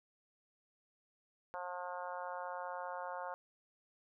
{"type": "harmonic tone", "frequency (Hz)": 179, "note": "F3", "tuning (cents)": 43, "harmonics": [3, 4, 5, 6, 7, 8, 9], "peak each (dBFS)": [-46, -47, -45, -48, -53, -50, -59], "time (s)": [1.54, 3.34], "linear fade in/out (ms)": 0, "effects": []}